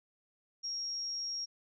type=tone; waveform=sine; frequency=5588 Hz; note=F8; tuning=in tune; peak=-35 dBFS; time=0.63-1.46 s; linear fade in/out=20 ms; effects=none